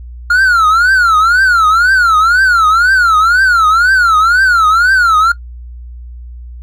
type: tone with vibrato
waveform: triangle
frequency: 1396.9 Hz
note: F6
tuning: in tune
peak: -4 dBFS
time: 0.3-5.32 s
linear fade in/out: 5 ms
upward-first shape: triangle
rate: 2 Hz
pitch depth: 220 cents each way
effects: noise-tail reverb RT60 0.1 s tail -19 dB re dry + added 60 Hz sine -26 dBFS peak until 6.62 s